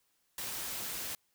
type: noise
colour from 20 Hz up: white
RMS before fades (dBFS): -39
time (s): 0.38-1.15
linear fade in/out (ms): 2
effects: white hiss -75 dBFS RMS until 1.34 s